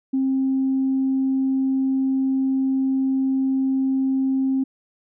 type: tone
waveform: sine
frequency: 266 Hz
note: C4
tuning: 29 cents sharp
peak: -17 dBFS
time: 0.13-4.64 s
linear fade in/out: 10 ms
effects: tanh soft clip ceiling -13 dBFS